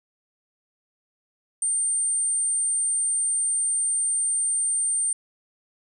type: tone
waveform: sine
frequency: 8870 Hz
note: C#9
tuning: in tune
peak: -21 dBFS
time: 1.62-5.13 s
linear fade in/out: 2 ms
effects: none